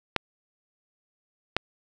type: clicks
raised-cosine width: 0.3 ms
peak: -6 dBFS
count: 2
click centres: 0.163 / 1.566 s
effects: none